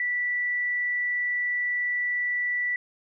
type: tone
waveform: sine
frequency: 1963 Hz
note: B6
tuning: 11 cents flat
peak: -24 dBFS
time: 0-2.76 s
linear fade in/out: 2 ms
effects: none